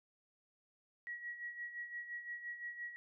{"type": "tone with tremolo", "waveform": "sine", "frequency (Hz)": 1915, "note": "A#6", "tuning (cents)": 46, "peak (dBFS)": -40, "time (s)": [1.07, 2.96], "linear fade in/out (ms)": 0, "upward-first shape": "sine", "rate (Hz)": 5.8, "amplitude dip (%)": 65, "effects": []}